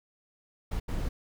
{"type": "noise bursts at uneven times", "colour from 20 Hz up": "brown", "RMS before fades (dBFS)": -31, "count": 2, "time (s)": [[0.71, 0.8], [0.88, 1.09]], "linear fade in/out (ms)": 10, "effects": []}